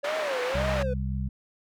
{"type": "tone with vibrato", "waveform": "triangle", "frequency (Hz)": 558, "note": "C#5", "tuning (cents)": 11, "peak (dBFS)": -26, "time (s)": [0.03, 0.94], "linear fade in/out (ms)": 10, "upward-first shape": "sine", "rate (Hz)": 1.9, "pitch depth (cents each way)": 210}
{"type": "band-pass noise", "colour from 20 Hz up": "white", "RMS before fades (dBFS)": -33, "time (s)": [0.04, 0.83], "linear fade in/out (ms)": 5, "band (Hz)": [470, 1800], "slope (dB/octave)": 12}
{"type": "harmonic tone", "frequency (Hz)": 65.41, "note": "C2", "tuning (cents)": 0, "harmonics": [1, 2, 3], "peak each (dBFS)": [-29, -32, -34], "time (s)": [0.54, 1.29], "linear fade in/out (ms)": 10}
{"effects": []}